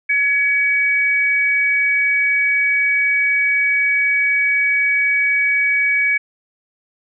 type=tone pair together; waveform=sine; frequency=1681 / 2266 Hz; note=G#6 / C#7; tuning=+20 / +37 cents; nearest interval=perfect fourth; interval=517 cents; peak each=-21 / -14 dBFS; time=0.09-6.18 s; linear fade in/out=10 ms; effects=none